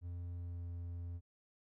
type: tone with pitch glide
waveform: triangle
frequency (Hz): 87.31 to 86.46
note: F2 to F2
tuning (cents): 0 to -17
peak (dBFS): -39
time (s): 0.01-1.21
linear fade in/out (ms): 50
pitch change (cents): -17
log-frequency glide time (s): 0.32-0.67
effects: none